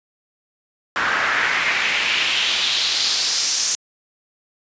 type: noise with band-pass filter sweep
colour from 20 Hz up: pink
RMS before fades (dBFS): -20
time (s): 0.96-3.75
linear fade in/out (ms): 0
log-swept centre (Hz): 1400 to 6400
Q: 2.6
effects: resampled to 16000 Hz